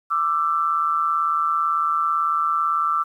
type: tone pair together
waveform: sine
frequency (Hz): 1174.7 / 1332.7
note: D6 / E6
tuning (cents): 0 / +19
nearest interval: major second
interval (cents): 219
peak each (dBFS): -21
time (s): 0.1-3.04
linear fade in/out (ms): 20
effects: 9-bit